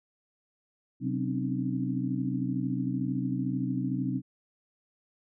sine tone cluster, 131 / 188.6 / 259.2 / 272.5 / 301.3 Hz, C3 / F#3 / C4 / C#4 / D4, +2 / +33 / -16 / -29 / +44 cents, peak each -33 / -34 / -32 / -37 / -36 dBFS, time 1-4.22 s, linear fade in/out 50 ms, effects none

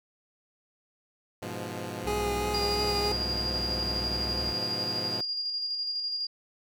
10% pulse chord, F diminished, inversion first, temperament equal, 103.83 / 123.47 / 174.61 Hz, Ab2 / Cb3 / F3, 0 / 0 / 0 cents, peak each -30 / -31 / -31 dBFS, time 1.42-5.21 s, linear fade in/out 5 ms
45% pulse tone with pitch glide, 61.74 to 65.34 Hz, B1 to C2, 0 to -2 cents, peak -35 dBFS, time 2.03-4.55 s, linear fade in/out 50 ms, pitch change +98 cents, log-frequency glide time 2.46-3.43 s
25% pulse tone with vibrato, 413.2 Hz, G#4, 9 cents flat, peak -25 dBFS, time 2.07-3.12 s, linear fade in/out 2 ms, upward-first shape triangle, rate 3 Hz, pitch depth 21 cents each way
sine tone with tremolo, 4822 Hz, D8, 45 cents sharp, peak -28 dBFS, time 2.54-6.27 s, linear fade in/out 5 ms, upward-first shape square, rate 12 Hz, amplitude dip 30%
effects none

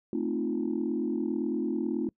sine chord, F dominant seventh, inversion first, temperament equal with one note detuned, 221.8 / 261.6 / 311.1 / 349.2 Hz, A3 / C4 / Eb4 / F4, +14 / 0 / 0 / 0 cents, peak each -32 dBFS, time 0.13-2.09 s, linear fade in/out 2 ms, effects noise-tail reverb RT60 0.1 s tail -25 dB re dry + tanh soft clip ceiling -19 dBFS

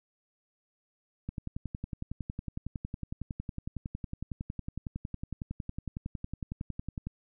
click train, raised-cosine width 5 ms, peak -23 dBFS, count 64, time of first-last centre 1.29-7.07 s, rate 10.9 Hz, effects none

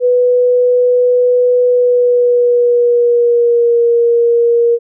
sine tone with pitch glide, 493.9 to 470.5 Hz, B4 to A#4, 0 to +16 cents, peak -7 dBFS, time 0-4.79 s, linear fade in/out 50 ms, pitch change -84 cents, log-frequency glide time 1.65-3.8 s, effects none

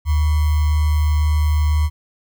sine tone with sample-and-hold, 76 Hz, D#2, 40 cents flat, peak -13 dBFS, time 0.05-1.9 s, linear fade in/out 50 ms, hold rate 1050 Hz, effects none

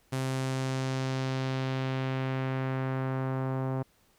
sawtooth tone with low-pass filter sweep, 131.8 Hz, C3, 13 cents sharp, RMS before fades -31 dBFS, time 0.12-3.83 s, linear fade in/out 10 ms, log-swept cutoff 11000 to 930 Hz, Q 1.1, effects pink hiss -66 dBFS RMS until 4.18 s

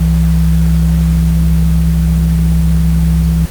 sine tone pair together, 65.2 / 164.3 Hz, C2 / E3, -5 / -5 cents, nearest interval octave + major third, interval 1600 cents, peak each -10 dBFS, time 0-3.46 s, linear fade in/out 10 ms, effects pink hiss -29 dBFS RMS until 3.5 s + Opus 24 kbps

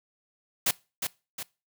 white noise with echo, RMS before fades -24 dBFS, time 0.66-0.71 s, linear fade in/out 5 ms, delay 360 ms, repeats 2, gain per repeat -6 dB, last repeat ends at 1.43 s, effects noise-tail reverb RT60 0.3 s tail -23 dB re dry

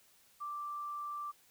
sine tone, 1174.7 Hz, D6, in tune, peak -38 dBFS, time 0.4-1.32 s, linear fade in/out 20 ms, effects white hiss -66 dBFS RMS until 1.5 s

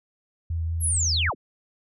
sine tone with vibrato, 82.41 Hz, E2, in tune, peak -24 dBFS, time 0.5-1.3 s, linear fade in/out 5 ms, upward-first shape triangle, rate 5.3 Hz, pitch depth 21 cents each way
sine linear sweep, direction down, 11550 to 96 Hz, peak -22 dBFS, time 0.8-1.35 s, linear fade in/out 50 ms
effects none

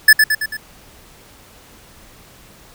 square tone with echo, 1734 Hz, A6, 26 cents flat, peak -4 dBFS, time 0.08-0.13 s, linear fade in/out 5 ms, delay 110 ms, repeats 4, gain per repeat -5 dB, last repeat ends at 0.57 s, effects pink hiss -45 dBFS RMS until 2.74 s

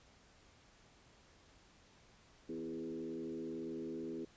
sine tone with frequency modulation, 329.6 Hz, E4, in tune, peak -40 dBFS, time 2.49-4.25 s, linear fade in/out 5 ms, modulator 78 Hz, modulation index 1.3, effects pink hiss -65 dBFS RMS until 4.36 s + resampled to 16000 Hz

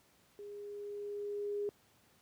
sine tone with level ramp, 410 Hz, G#4, 22 cents flat, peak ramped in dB -45 to -33 dBFS, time 0.39-1.69 s, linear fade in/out 0 ms, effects pink hiss -68 dBFS RMS until 2.21 s + high-pass 80 Hz 12 dB/octave

